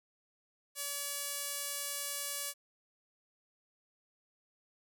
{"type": "tone with band-pass filter", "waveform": "sawtooth", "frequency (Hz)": 570, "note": "C#5", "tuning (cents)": 48, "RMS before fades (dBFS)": -39, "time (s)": [0.75, 2.54], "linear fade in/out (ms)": 50, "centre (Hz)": 11000, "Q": 0.9, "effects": []}